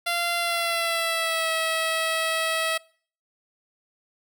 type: tone with pitch glide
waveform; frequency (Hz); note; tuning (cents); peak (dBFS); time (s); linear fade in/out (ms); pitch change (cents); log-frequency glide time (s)
10% pulse; 690 to 647.5; F5 to E5; -21 to -31; -15; 0.06-2.78; 10; -110; 0.38-1.51
effects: noise-tail reverb RT60 0.5 s tail -24 dB re dry